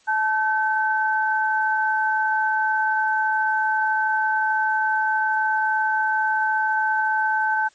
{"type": "tone pair together", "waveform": "sine", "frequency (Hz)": [869.1, 1537], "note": ["A5", "G6"], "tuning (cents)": [-22, -35], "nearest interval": "minor seventh", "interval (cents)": 987, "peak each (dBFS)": -21, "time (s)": [0.07, 7.69], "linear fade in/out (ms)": 20, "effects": ["white hiss -57 dBFS RMS until 7.74 s", "MP3 32 kbps"]}